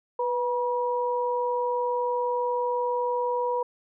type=tone pair together; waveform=sine; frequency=493 / 963 Hz; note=B4 / B5; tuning=-3 / -44 cents; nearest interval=octave; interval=1159 cents; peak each=-26 / -27 dBFS; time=0.19-3.63 s; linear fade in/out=5 ms; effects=none